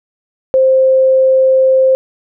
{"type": "tone", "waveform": "sine", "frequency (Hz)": 525, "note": "C5", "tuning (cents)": 6, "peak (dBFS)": -6, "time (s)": [0.54, 1.95], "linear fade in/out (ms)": 0, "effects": []}